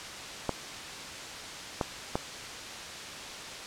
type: clicks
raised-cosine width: 1 ms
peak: -13 dBFS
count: 3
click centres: 0.493 / 1.812 / 2.155 s
effects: white hiss -40 dBFS RMS until 3.66 s + low-pass 6000 Hz 12 dB/octave